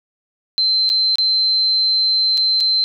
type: tone with dropouts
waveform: sine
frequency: 4100 Hz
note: C8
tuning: 36 cents flat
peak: -13 dBFS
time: 0.58-2.84 s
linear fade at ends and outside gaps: 0 ms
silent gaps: 0.892-0.9 / 1.156-1.184 / 2.373-2.377 / 2.603-2.607 s
effects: none